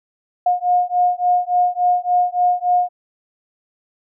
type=beating tone pair; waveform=sine; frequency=715 / 718.5 Hz; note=F5 / F5; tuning=+41 / +49 cents; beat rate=3.5 Hz; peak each=-17 dBFS; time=0.46-2.89 s; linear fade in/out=5 ms; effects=none